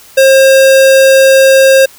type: tone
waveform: square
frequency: 535 Hz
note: C5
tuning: 38 cents sharp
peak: -3 dBFS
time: 0.17-1.86 s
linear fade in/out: 10 ms
effects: white hiss -38 dBFS RMS until 1.98 s